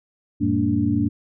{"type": "tone cluster", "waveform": "sine", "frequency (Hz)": [90.7, 111.5, 199.8, 229.5, 289.9], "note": ["F#2", "A2", "G3", "A#3", "D4"], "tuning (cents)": [-34, 23, 33, -27, -22], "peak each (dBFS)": [-27, -25, -28, -23, -21], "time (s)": [0.4, 1.09], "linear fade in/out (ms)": 20, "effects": []}